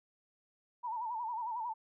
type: tone with vibrato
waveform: sine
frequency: 926 Hz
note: A#5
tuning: 12 cents flat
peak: -35 dBFS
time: 0.83-1.74 s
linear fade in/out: 20 ms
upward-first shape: sine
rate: 11 Hz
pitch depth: 110 cents each way
effects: none